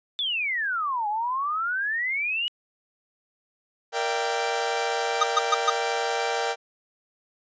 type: exponential two-way sweep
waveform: sine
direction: down then up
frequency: 3563 to 817 to 2955 Hz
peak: -24 dBFS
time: 0.19-2.48 s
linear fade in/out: 0 ms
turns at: 1.08 s
type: chord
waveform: sawtooth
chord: E half-diminished seventh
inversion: second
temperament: equal with one note detuned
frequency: 466.2 / 587.3 / 673.9 / 784 Hz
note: Bb4 / D5 / E5 / G5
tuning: 0 / 0 / +38 / 0 cents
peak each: -25 / -29 / -29 / -24 dBFS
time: 3.92-6.56 s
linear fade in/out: 50 ms
type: tone bursts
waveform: square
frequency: 1237 Hz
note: D#6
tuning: 10 cents flat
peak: -17 dBFS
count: 4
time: 5.21-5.7 s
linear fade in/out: 5 ms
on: 25 ms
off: 130 ms
effects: resampled to 16000 Hz